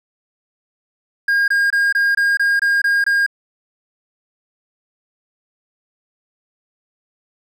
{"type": "tone bursts", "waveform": "triangle", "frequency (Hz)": 1620, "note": "G#6", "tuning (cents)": -43, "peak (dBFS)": -11, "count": 9, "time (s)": [1.28, 3.264], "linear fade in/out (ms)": 5, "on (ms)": 200, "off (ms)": 23, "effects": []}